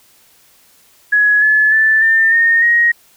sine tone with pitch steps, 1681 / 1719.3 / 1758.5 / 1798.5 / 1839.5 / 1881.4 Hz, G#6 / A6 / A6 / A6 / A#6 / A#6, +20 / -41 / -1 / +37 / -24 / +15 cents, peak -8 dBFS, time 1.12-2.92 s, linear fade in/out 10 ms, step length 300 ms, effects white hiss -50 dBFS RMS until 3.16 s

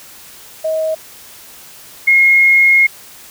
sine tone pair in turn, 634 / 2152 Hz, D#5 / C7, +32 / +48 cents, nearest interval octave + major sixth, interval 2116 cents, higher second, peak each -14 / -6 dBFS, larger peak second, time 0.64-0.95 / 2.07-2.87 s, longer second, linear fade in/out 10 ms, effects white hiss -38 dBFS RMS until 3.3 s

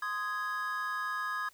triangle chord, Ab major, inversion first, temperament just, 1038.3 / 1245.9 / 1661.2 Hz, C6 / Eb6 / Ab6, -14 / +2 / 0 cents, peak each -38 / -34 / -34 dBFS, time 0.02-1.49 s, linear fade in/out 5 ms, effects white hiss -62 dBFS RMS until 1.53 s

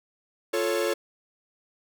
45% pulse chord, F augmented, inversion none, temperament equal, 349.2 / 440 / 554.4 Hz, F4 / A4 / C#5, 0 / 0 / 0 cents, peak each -29 / -28 / -28 dBFS, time 0.53-0.94 s, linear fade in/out 10 ms, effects none

